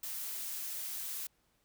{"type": "noise", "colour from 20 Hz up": "blue", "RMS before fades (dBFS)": -40, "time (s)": [0.03, 1.27], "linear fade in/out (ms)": 5, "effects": ["pink hiss -74 dBFS RMS until 1.64 s"]}